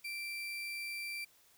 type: tone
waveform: 35% pulse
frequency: 2349 Hz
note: D7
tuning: in tune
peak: -37 dBFS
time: 0.04-1.25 s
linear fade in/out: 10 ms
effects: white hiss -66 dBFS RMS until 1.57 s